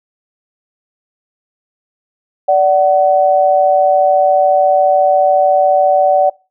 sine tone pair together, 584.1 / 750 Hz, D5 / F#5, -10 / +23 cents, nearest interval major third, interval 433 cents, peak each -10 dBFS, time 2.48-6.3 s, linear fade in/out 10 ms, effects noise-tail reverb RT60 0.3 s tail -24 dB re dry

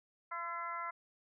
harmonic tone with a mistuned harmonic, 341.3 Hz, F4, 40 cents flat, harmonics 2 / 3 / 4 / 5 / 6, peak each -49 / -42 / -41 / -52 / -47 dBFS, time 0.31-0.91 s, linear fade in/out 10 ms, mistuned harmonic 4, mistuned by -24 cents, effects none

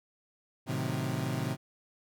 30% pulse chord, A diminished seventh, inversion none, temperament equal, 110 / 130.81 / 155.56 / 185 Hz, A2 / C3 / Eb3 / Gb3, 0 / 0 / 0 / 0 cents, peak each -35 / -31 / -34 / -37 dBFS, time 0.66-1.57 s, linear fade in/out 50 ms, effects none

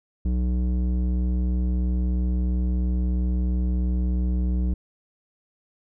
square tone with low-pass filter, 61.5 Hz, B1, 7 cents flat, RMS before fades -23 dBFS, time 0.25-4.74 s, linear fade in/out 5 ms, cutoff 250 Hz, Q 1.1, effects none

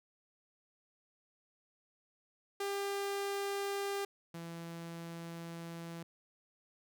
sawtooth tone pair in turn, 398.9 / 167.72 Hz, G4 / E3, +30 / +30 cents, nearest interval octave + minor third, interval 1500 cents, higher first, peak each -31 / -39 dBFS, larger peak first, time 2.6-4.05 / 4.34-6.03 s, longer second, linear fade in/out 5 ms, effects none

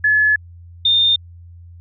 sine tone pair in turn, 1712 / 3628 Hz, A6 / A#7, -48 / -48 cents, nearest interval octave + minor second, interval 1300 cents, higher second, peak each -11 dBFS, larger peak neither, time 0.04-0.36 / 0.85-1.16 s, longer first, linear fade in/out 5 ms, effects added 86 Hz sine -37 dBFS peak until 1.8 s

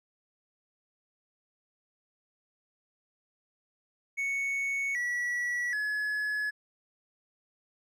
triangle tone with pitch steps, 2217 / 1941.2 / 1699.7 Hz, C#7 / B6 / G#6, 0 / -30 / +40 cents, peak -27 dBFS, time 4.17-6.51 s, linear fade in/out 20 ms, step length 780 ms, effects none

